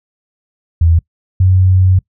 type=tone pair in turn; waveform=sine; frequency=82.9 / 93.05 Hz; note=E2 / F#2; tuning=+10 / +10 cents; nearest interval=major second; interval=200 cents; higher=second; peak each=-6 dBFS; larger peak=neither; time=0.81-0.99 / 1.4-1.99 s; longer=second; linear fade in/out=5 ms; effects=noise-tail reverb RT60 0.1 s tail -23 dB re dry